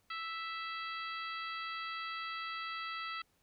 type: harmonic tone with a mistuned harmonic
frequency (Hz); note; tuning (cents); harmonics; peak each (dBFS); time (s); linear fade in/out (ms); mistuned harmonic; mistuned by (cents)
659; E5; -1; 2 / 3 / 4 / 5 / 6 / 7; -41 / -45 / -47 / -49 / -51 / -52; 0.1-3.22; 5; 5; -19
effects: pink hiss -74 dBFS RMS until 3.42 s